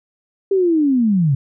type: linear sweep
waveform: sine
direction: down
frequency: 398.6 to 128.7 Hz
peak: -12 dBFS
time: 0.51-1.35 s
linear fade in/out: 5 ms
effects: none